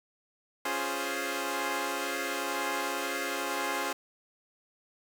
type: chord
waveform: 10% pulse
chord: Db major seventh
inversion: none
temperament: equal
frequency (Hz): 277.2 / 349.2 / 415.3 / 523.3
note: Db4 / F4 / Ab4 / C5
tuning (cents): 0 / 0 / 0 / 0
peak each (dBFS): -28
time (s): 0.65-3.93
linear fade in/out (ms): 5
effects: 9-bit